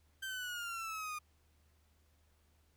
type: exponential sweep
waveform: 30% pulse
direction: down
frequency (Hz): 1568 to 1215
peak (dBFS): -37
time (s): 0.22-1.19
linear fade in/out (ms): 10
effects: added 76 Hz sine -69 dBFS peak until 2.76 s + pink hiss -75 dBFS RMS until 2.76 s